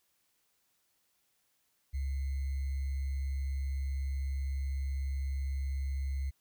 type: tone with sample-and-hold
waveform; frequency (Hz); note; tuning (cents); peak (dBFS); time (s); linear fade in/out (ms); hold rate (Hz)
sine; 68; C#2; -33; -31; 1.93-6.31; 20; 2100
effects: white hiss -75 dBFS RMS until 6.4 s